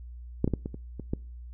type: clicks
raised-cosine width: 3 ms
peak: -10 / -13 / -13 / -20 / -25 / -23 / -15 dBFS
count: 7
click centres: 0.444 / 0.477 / 0.537 / 0.659 / 0.744 / 0.997 / 1.135 s
effects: noise-tail reverb RT60 0.4 s tail -25 dB re dry + added 60 Hz sine -40 dBFS peak until 1.53 s